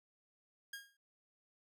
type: tone with exponential decay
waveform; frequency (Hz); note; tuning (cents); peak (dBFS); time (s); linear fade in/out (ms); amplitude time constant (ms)
sawtooth; 1626; G#6; -37; -38; 0.73-0.97; 5; 52
effects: none